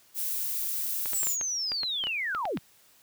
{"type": "noise", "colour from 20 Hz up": "violet", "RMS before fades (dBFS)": -31, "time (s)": [0.14, 1.37], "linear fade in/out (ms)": 50}
{"type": "clicks", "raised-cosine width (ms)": 0.3, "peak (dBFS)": -20, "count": 12, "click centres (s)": [1.058, 1.133, 1.232, 1.27, 1.412, 1.719, 1.833, 2.039, 2.07, 2.349, 2.454, 2.573]}
{"type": "linear sweep", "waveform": "sine", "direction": "down", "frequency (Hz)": [7980, 92.5], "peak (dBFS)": -28, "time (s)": [1.13, 2.59], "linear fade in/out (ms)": 20}
{"effects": ["white hiss -60 dBFS RMS until 3.02 s"]}